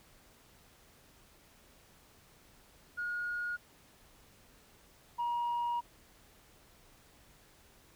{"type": "tone pair in turn", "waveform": "sine", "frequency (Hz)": [1438, 952.5], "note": ["F#6", "A#5"], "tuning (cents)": [-50, 37], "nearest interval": "perfect fifth", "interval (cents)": 713, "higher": "first", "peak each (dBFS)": [-33, -29], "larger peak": "second", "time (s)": [[2.97, 3.57], [5.18, 5.81]], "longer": "second", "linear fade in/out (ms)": 20, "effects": ["tanh soft clip ceiling -29 dBFS", "pink hiss -62 dBFS RMS until 7.95 s"]}